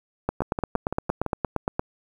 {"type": "two click trains", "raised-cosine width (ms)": 1, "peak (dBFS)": [-9, -13], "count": [14, 6], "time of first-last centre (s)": [[0.29, 1.795], [0.42, 1.263]], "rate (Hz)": [8.64, 5.93], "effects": ["8-bit"]}